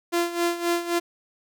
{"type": "tone with tremolo", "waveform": "sawtooth", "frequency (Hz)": 343.8, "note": "F4", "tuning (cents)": -27, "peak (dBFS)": -16, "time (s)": [0.12, 1], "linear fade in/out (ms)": 20, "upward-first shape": "sine", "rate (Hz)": 3.8, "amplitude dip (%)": 75, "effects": []}